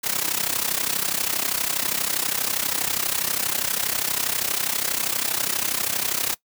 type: noise with amplitude modulation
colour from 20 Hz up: white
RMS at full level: -21 dBFS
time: 0.03-6.35 s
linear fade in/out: 20 ms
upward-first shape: sine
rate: 32.4 Hz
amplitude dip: 80%
effects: noise-tail reverb RT60 0.1 s tail -20 dB re dry + high-pass 100 Hz 12 dB/octave